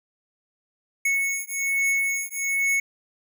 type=beating tone pair; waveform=square; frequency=2204 / 2205.2 Hz; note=C#7 / C#7; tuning=-11 / -10 cents; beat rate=1.2 Hz; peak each=-26 dBFS; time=1.05-2.8 s; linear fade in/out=5 ms; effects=none